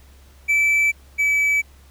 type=tone pair in turn; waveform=triangle; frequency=2317 / 2296 Hz; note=D7 / D7; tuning=-24 / -40 cents; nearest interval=unison; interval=16 cents; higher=first; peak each=-13 / -14 dBFS; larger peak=first; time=0.48-0.92 / 1.18-1.62 s; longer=neither; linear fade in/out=20 ms; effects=added 68 Hz sine -46 dBFS peak until 1.9 s + pink hiss -54 dBFS RMS until 1.9 s